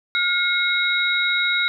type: tone cluster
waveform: sine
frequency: 1422 / 2165 / 3810 Hz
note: F6 / C#7 / A#7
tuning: +31 / -41 / +37 cents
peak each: -22 dBFS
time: 0.15-1.68 s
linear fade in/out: 0 ms
effects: none